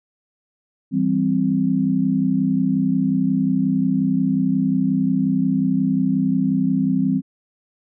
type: chord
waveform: sine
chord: C major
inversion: first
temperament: equal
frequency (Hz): 164.81 / 196 / 261.6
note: E3 / G3 / C4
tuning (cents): 0 / 0 / 0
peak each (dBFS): -23 / -20 / -19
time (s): 0.91-7.22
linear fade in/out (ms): 50
effects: none